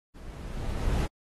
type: noise with level ramp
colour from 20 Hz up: brown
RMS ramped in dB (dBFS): -44 to -24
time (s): 0.14-1.07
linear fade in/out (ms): 20
effects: AAC 32 kbps